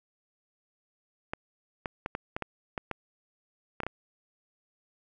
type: clicks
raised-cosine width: 0.5 ms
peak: -17 dBFS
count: 11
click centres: 1.335 / 1.858 / 2.061 / 2.151 / 2.365 / 2.423 / 2.778 / 2.913 / 3.803 / 3.834 / 3.866 s
effects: none